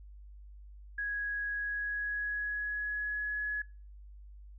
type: tone with pitch glide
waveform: sine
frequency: 1661.2 to 1691.2 Hz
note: G#6 to G#6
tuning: 0 to +31 cents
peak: -32 dBFS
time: 0.98-3.62 s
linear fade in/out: 5 ms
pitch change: +31 cents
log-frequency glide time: 1.51-3.43 s
effects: noise-tail reverb RT60 0.4 s tail -26 dB re dry + added 50 Hz sine -48 dBFS peak until 4.58 s